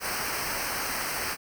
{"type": "noise with comb filter", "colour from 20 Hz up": "pink", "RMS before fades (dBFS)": -31, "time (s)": [0, 1.37], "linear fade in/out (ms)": 50, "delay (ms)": 0.28, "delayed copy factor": -0.8, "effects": []}